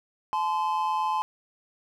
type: tone pair together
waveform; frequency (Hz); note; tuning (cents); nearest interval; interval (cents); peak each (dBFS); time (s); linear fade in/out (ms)
triangle; 861.7 / 1030; A5 / C6; -36 / -28; minor third; 308; -25; 0.33-1.22; 0
effects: none